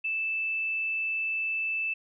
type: tone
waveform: sine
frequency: 2637 Hz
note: E7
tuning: in tune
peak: -27 dBFS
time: 0.04-1.94 s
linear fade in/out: 10 ms
effects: none